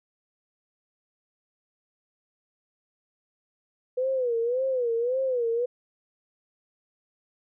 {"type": "tone with vibrato", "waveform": "sine", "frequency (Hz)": 493.9, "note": "B4", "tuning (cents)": 0, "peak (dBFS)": -23, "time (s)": [3.97, 5.66], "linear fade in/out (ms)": 10, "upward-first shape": "sine", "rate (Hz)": 1.8, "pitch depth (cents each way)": 130, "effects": []}